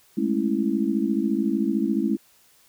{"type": "chord", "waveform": "sine", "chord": "A major seventh", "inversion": "third", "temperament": "just", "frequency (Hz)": [206.2, 220, 275, 330], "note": ["G#3", "A3", "C#4", "E4"], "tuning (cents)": [-12, 0, -14, 2], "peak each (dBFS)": -26, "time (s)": [0.17, 2.17], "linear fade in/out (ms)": 10, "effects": ["white hiss -58 dBFS RMS until 2.68 s"]}